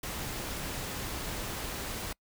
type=noise; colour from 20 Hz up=pink; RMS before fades=-37 dBFS; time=0.03-2.13 s; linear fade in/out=5 ms; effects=noise-tail reverb RT60 0.1 s tail -26 dB re dry